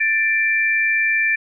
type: tone pair together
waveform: sine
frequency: 1770 / 2354 Hz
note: A6 / D7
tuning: +10 / +3 cents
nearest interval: perfect fourth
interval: 493 cents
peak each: -18 dBFS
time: 0-1.36 s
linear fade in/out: 10 ms
effects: none